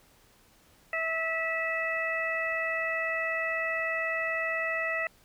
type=harmonic tone; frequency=652 Hz; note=E5; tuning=19 cents flat; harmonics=1 / 2 / 3 / 4; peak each=-34 / -37 / -30 / -36 dBFS; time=0.93-5.07 s; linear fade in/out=2 ms; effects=pink hiss -61 dBFS RMS until 5.24 s

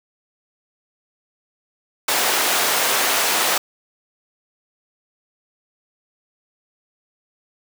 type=high-pass noise; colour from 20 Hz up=pink; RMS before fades=-19 dBFS; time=2.08-3.58 s; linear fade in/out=5 ms; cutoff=590 Hz; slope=12 dB/octave; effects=none

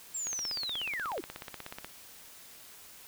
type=linear sweep; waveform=sine; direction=down; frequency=7580 to 261.6 Hz; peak=-33 dBFS; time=0.14-1.21 s; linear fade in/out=10 ms
type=click train; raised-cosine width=0.3 ms; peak=-24 dBFS; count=27; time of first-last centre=0.27-1.846 s; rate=16.5 Hz
effects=white hiss -52 dBFS RMS until 3.07 s

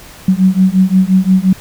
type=beating tone pair; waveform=sine; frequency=185 / 190.7 Hz; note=F#3 / G3; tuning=0 / -47 cents; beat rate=5.7 Hz; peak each=-10 dBFS; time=0.28-1.53 s; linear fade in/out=5 ms; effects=pink hiss -36 dBFS RMS until 1.6 s

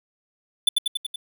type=tone with echo; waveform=square; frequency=3500 Hz; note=A7; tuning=10 cents flat; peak=-14 dBFS; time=0.67-0.69 s; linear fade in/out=5 ms; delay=94 ms; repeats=5; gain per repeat=-3 dB; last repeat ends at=1.16 s; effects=none

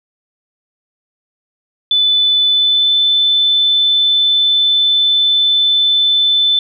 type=tone with pitch glide; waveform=sine; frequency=3498 to 3520 Hz; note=A7 to A7; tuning=-11 to 0 cents; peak=-9 dBFS; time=1.91-6.59 s; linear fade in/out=2 ms; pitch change=+11 cents; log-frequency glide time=2.46-2.94 s; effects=none

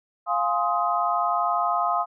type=chord; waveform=sine; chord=F minor seventh; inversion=none; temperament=equal with one note detuned; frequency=698.5 / 830.6 / 1046.5 / 1256.8 Hz; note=F5 / Ab5 / C6 / Eb6; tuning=0 / 0 / 0 / +17 cents; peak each=-25 / -29 / -27 / -25 dBFS; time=0.26-2.06 s; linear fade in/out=50 ms; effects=none

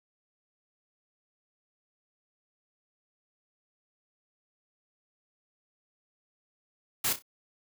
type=noise with echo; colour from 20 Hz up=white; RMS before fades=-28 dBFS; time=7.04-7.13 s; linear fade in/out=5 ms; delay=31 ms; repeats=3; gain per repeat=-10 dB; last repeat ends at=7.223 s; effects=none

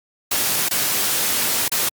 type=noise with dropouts; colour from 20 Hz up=white; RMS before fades=-20 dBFS; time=0.31-1.89 s; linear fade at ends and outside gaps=5 ms; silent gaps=0.687-0.709 / 1.682-1.717 s; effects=high-pass 100 Hz 12 dB/octave + Opus 48 kbps

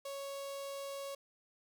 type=tone with notch filter; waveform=sawtooth; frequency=554.4 Hz; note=C#5; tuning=in tune; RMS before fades=-43 dBFS; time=0.05-1.15 s; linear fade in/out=5 ms; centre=1800 Hz; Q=1.3; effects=none

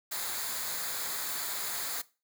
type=noise with comb filter; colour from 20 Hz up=white; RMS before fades=-35 dBFS; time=0.11-2.02 s; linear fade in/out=10 ms; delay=0.35 ms; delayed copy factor=-0.6; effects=noise-tail reverb RT60 0.3 s tail -19 dB re dry

